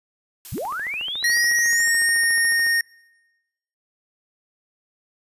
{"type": "noise with exponential decay", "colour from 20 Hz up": "blue", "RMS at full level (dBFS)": -36, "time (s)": [0.45, 1.83], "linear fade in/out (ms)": 0, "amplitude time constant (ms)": 300}
{"type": "linear sweep", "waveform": "sine", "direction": "up", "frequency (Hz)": [56.4, 11175], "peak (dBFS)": -25, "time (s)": [0.52, 2.53], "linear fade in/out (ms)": 5}
{"type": "click train", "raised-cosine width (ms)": 0.5, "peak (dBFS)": -24, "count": 30, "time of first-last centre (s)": [0.58, 2.666], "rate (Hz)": 13.9}
{"type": "tone with pitch glide", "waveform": "square", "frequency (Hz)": [1893, 1847.6], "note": ["A#6", "A#6"], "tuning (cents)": [26, -16], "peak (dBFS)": -18, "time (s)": [1.24, 2.81], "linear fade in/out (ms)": 2, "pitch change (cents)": -42, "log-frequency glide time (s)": [1.55, 1.89]}
{"effects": ["noise-tail reverb RT60 1.0 s tail -24 dB re dry", "resampled to 32000 Hz"]}